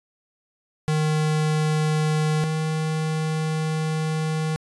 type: tone pair in turn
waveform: square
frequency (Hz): 154.4 / 157.1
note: D#3 / D#3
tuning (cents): -13 / +17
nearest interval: unison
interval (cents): 30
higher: second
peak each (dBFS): -20 / -23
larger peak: first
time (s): 0.88-2.44 / 2.44-4.56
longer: second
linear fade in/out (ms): 0
effects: resampled to 24000 Hz